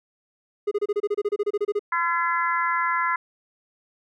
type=tone bursts; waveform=triangle; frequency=412.5 Hz; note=G#4; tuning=12 cents flat; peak=-18 dBFS; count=16; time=0.67-1.794 s; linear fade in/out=10 ms; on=44 ms; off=28 ms
type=harmonic tone; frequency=340 Hz; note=F4; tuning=46 cents flat; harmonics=3 / 4 / 5 / 6; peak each=-24 / -26 / -28 / -30 dBFS; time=1.92-3.16 s; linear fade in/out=5 ms
effects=none